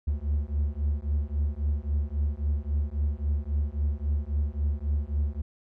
triangle beating tone pair, 71.1 / 74.8 Hz, C#2 / D2, +45 / +32 cents, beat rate 3.7 Hz, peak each -26 dBFS, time 0.07-5.42 s, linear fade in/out 10 ms, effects none

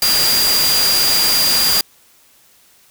sine tone in noise, 4786 Hz, D8, 32 cents sharp, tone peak -14 dBFS, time 0.02-1.81 s, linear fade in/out 2 ms, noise white, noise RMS -17 dBFS, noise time 0.02-1.81 s, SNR 0 dB, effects white hiss -51 dBFS RMS until 2.9 s

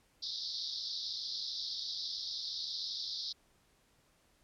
white band-pass noise, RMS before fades -40 dBFS, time 0.22-3.33 s, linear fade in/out 10 ms, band 3600 to 5300 Hz, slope 96 dB/octave, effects pink hiss -70 dBFS RMS until 4.43 s + low-pass 12000 Hz 12 dB/octave

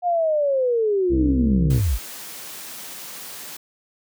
sine linear sweep, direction down, 721 to 42.97 Hz, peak -17 dBFS, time 0.02-1.99 s, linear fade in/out 50 ms
harmonic tone, 65.41 Hz, C2, in tune, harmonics 1 / 2 / 3 / 4 / 5 / 6 / 7 / 8, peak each -21 / -29 / -32 / -30 / -32 / -40 / -35 / -42 dBFS, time 1.09-1.82 s, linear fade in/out 50 ms
white high-pass noise, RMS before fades -36 dBFS, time 1.7-3.57 s, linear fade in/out 5 ms, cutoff 130 Hz, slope 24 dB/octave
effects none

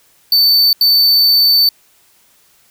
square tone bursts at uneven times, 4538 Hz, C#8, 40 cents sharp, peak -8 dBFS, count 2, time 0.32-0.73 / 0.81-1.69 s, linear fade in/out 2 ms, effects white hiss -52 dBFS RMS until 2.7 s

